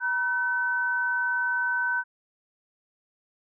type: tone pair together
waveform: sine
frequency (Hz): 959.1 / 1520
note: A#5 / F#6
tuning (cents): +49 / +46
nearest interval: minor sixth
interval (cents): 797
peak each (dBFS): -31 / -24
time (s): 0-2.04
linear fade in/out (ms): 50
effects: none